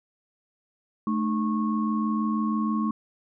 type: tone cluster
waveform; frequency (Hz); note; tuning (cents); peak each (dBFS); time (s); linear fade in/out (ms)
sine; 217.6 / 303.8 / 1096; A3 / D#4 / C#6; -19 / -41 / -20; -24 / -31 / -31; 1.07-2.91; 2
effects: none